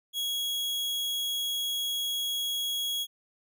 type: tone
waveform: 40% pulse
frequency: 3322 Hz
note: G#7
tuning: in tune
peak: -28 dBFS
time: 0.13-3.07 s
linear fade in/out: 50 ms
effects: none